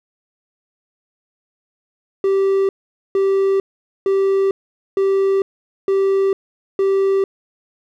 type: tone bursts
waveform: triangle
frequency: 389.5 Hz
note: G4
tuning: 11 cents flat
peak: -11 dBFS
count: 6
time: 2.24-7.24 s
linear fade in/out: 2 ms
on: 450 ms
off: 460 ms
effects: none